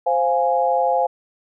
sine chord, F minor, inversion second, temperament equal, 523.3 / 698.5 / 830.6 Hz, C5 / F5 / Ab5, 0 / 0 / 0 cents, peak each -20 dBFS, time 0.06-1.07 s, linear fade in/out 10 ms, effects none

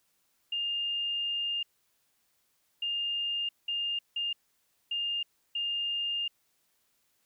sine tone bursts at uneven times, 2815 Hz, F7, 13 cents sharp, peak -29 dBFS, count 6, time 0.52-1.63 / 2.82-3.49 / 3.68-3.99 / 4.16-4.33 / 4.91-5.23 / 5.55-6.28 s, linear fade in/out 5 ms, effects white hiss -73 dBFS RMS until 7.25 s

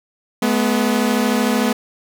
sawtooth tone pair together, 213.6 / 246.9 Hz, G#3 / B3, +49 / 0 cents, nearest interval minor third, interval 251 cents, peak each -14 dBFS, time 0.42-1.73 s, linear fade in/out 5 ms, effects none

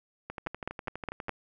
two click trains, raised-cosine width 0.5 ms, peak -22 / -17 dBFS, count 13 / 5, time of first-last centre 0.3-1.284 / 0.47-1.293 s, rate 12.2 / 4.86 Hz, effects none

